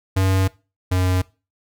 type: tone pair in turn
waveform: square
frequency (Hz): 95.1 / 91.91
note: F#2 / F#2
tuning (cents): +48 / -11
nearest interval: minor second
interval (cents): 59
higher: first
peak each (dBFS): -16 / -17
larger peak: first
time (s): 0.16-0.48 / 0.91-1.22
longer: first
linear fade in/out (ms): 10
effects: noise-tail reverb RT60 0.3 s tail -21 dB re dry